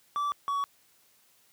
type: tone pair in turn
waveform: triangle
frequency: 1160 / 1126.3 Hz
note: D6 / C#6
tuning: -22 / +27 cents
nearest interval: minor second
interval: 51 cents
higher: first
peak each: -25 dBFS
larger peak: neither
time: 0.16-0.32 / 0.48-0.64 s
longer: neither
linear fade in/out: 0 ms
effects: white hiss -64 dBFS RMS until 1.52 s + high-pass 60 Hz 12 dB/octave